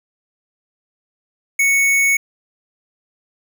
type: tone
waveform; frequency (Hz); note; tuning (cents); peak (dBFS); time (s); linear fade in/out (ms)
square; 2217; C#7; 0; -13; 1.59-2.17; 5
effects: none